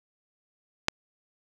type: click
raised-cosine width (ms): 0.2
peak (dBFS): -4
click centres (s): 0.884
effects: none